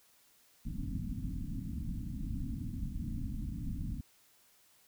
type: low-pass noise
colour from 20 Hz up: pink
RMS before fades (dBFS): -38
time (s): 0.65-4.01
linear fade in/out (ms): 5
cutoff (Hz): 290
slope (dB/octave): 96
effects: white hiss -66 dBFS RMS until 4.87 s